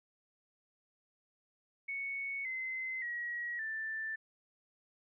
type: tone with pitch steps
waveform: sine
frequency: 2217 / 2057 / 1907.8 / 1769.8 Hz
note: C#7 / C7 / A#6 / A6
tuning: 0 / -30 / +40 / +10 cents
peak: -36 dBFS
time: 1.88-4.16 s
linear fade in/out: 10 ms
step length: 570 ms
effects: none